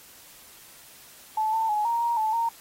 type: tone with pitch steps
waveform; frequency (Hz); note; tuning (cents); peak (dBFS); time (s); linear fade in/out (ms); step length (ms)
sine; 869 / 892 / 843 / 933 / 939 / 871 / 924; A5 / A5 / G#5 / A#5 / A#5 / A5 / A#5; -22 / +23 / +26 / +1 / +12 / -18 / -16; -22; 1.37-2.49; 5; 160
effects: white hiss -50 dBFS RMS until 2.6 s + AAC 48 kbps